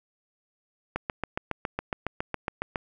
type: click train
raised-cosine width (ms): 0.5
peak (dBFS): -13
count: 14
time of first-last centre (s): 0.96-2.758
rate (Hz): 7.23
effects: none